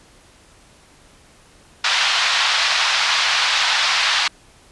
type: band-pass noise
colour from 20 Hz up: white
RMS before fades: -18 dBFS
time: 1.84-4.28 s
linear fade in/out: 5 ms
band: 820 to 4600 Hz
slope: 24 dB/octave
effects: pink hiss -50 dBFS RMS until 4.71 s + resampled to 24000 Hz